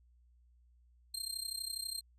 25% pulse tone with amplitude modulation, 4186 Hz, C8, in tune, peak -30 dBFS, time 1.14-2.01 s, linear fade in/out 5 ms, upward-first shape sine, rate 32.2 Hz, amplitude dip 85%, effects added 60 Hz sine -63 dBFS peak until 2.18 s

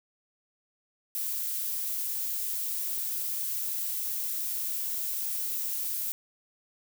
violet noise, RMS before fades -32 dBFS, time 1.15-6.12 s, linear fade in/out 0 ms, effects none

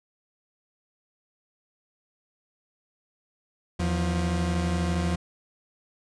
40% pulse tone pair together, 81.8 / 176 Hz, E2 / F3, -13 / +14 cents, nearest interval octave + minor second, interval 1327 cents, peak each -26 dBFS, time 3.79-5.16 s, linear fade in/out 10 ms, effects resampled to 22050 Hz

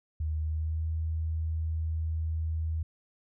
sine tone with pitch glide, 77.78 to 80.01 Hz, D#2 to D#2, 0 to +49 cents, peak -28 dBFS, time 0.2-2.83 s, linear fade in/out 5 ms, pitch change +49 cents, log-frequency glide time 0.41-0.87 s, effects none

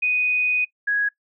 sine tone pair in turn, 2489 / 1661.2 Hz, D#7 / G#6, 0 / 0 cents, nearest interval perfect fifth, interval 700 cents, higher first, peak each -18 dBFS, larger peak neither, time 0.02-0.65 / 0.87-1.09 s, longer first, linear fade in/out 10 ms, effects noise-tail reverb RT60 0.1 s tail -20 dB re dry

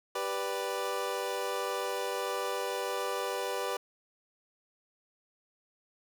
25% pulse chord, G major, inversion none, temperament equal, 392 / 493.9 / 587.3 Hz, G4 / B4 / D5, 0 / 0 / 0 cents, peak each -33 / -31 / -34 dBFS, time 0.15-3.77 s, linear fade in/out 5 ms, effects none

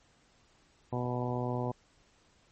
harmonic tone, 123.47 Hz, B2, in tune, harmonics 1 / 2 / 3 / 4 / 5 / 6 / 7 / 8, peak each -34 / -37 / -39 / -40 / -41 / -42 / -42 / -43 dBFS, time 0.92-1.72 s, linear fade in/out 10 ms, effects pink hiss -66 dBFS RMS until 2.51 s + MP3 32 kbps

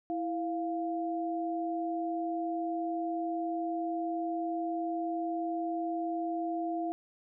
sine tone pair together, 329.6 / 698.5 Hz, E4 / F5, 0 / 0 cents, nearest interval octave + minor second, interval 1300 cents, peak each -33 / -34 dBFS, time 0.1-6.92 s, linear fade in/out 0 ms, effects none

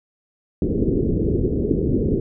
white low-pass noise, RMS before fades -20 dBFS, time 0.62-2.2 s, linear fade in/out 2 ms, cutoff 430 Hz, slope 48 dB/octave, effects none

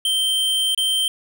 square tone with dropouts, 3129 Hz, G7, 4 cents flat, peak -18 dBFS, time 0.05-1.08 s, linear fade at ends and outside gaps 2 ms, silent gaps 0.748-0.776 s, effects none

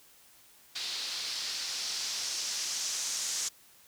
blue noise with low-pass filter sweep, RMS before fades -35 dBFS, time 0.75-3.49 s, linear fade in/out 10 ms, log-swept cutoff 4200 to 6600 Hz, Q 2.4, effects white hiss -59 dBFS RMS until 3.87 s

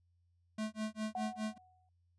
square tone with tremolo, 216.6 Hz, A3, 27 cents flat, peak -35 dBFS, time 0.58-1.58 s, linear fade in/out 5 ms, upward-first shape sine, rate 4.9 Hz, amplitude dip 100%
sine tone with exponential decay, 739 Hz, F#5, 2 cents flat, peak -35 dBFS, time 1.15-1.89 s, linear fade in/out 2 ms, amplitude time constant 160 ms
effects added 87 Hz sine -70 dBFS peak until 2.18 s + resampled to 22050 Hz

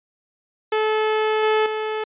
sawtooth tone with level steps, 432.9 Hz, A4, 28 cents flat, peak -14 / -12 / -19 dBFS, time 0.72-2.04 s, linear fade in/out 5 ms, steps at 1.43 / 1.66 s, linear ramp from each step 2 ms, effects resampled to 8000 Hz

